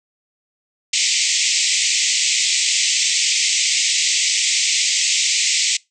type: band-pass noise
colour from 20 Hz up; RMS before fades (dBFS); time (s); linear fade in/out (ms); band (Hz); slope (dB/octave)
white; -18; 0.93-5.77; 5; 2000 to 8000; 96
effects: noise-tail reverb RT60 0.2 s tail -23 dB re dry